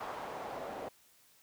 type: noise with band-pass filter sweep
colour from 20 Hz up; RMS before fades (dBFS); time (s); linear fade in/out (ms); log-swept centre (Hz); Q
pink; -42; 0-0.89; 10; 880 to 570; 1.9
effects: white hiss -65 dBFS RMS until 1.42 s